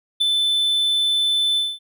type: tone with ADSR envelope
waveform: triangle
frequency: 3520 Hz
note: A7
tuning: in tune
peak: -12 dBFS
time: 0.2-1.79 s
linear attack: 15 ms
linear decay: 9 ms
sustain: -3 dB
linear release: 220 ms
effects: none